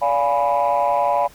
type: chord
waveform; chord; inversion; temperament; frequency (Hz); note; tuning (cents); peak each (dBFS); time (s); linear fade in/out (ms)
sine; D diminished seventh; none; equal with one note detuned; 576.9 / 698.5 / 830.6 / 987.8; D5 / F5 / Ab5 / Cb6; -31 / 0 / 0 / 0; -20; 0.01-1.28; 20
effects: tanh soft clip ceiling -10 dBFS + pink hiss -47 dBFS RMS until 1.34 s